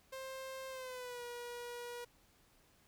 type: tone with pitch glide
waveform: sawtooth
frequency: 528 to 481.4 Hz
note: C5 to B4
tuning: +16 to -44 cents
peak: -40 dBFS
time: 0.12-2.05 s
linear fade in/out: 10 ms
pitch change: -160 cents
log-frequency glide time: 0.69-1.23 s
effects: pink hiss -69 dBFS RMS until 2.87 s